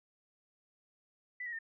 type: tone with pitch steps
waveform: sine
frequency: 1987 / 1899.5 / 1815.8 Hz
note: B6 / A#6 / A#6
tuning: +10 / +32 / -46 cents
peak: -38 dBFS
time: 1.4-1.589 s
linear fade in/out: 5 ms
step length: 63 ms
effects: none